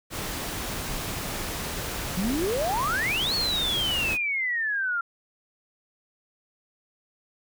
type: noise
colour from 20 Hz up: pink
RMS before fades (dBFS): -32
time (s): 0.1-4.18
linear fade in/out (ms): 50
type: exponential two-way sweep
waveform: sine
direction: up then down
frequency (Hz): 175.4 to 4435 to 1366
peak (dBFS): -24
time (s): 2.17-5.01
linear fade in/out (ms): 5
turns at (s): 3.34
effects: none